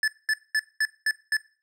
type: tone bursts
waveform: square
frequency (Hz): 1739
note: A6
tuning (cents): -21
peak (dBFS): -21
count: 6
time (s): 0.03-1.368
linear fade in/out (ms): 2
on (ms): 48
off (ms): 210
effects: noise-tail reverb RT60 0.4 s tail -19 dB re dry + low-pass 9000 Hz 12 dB/octave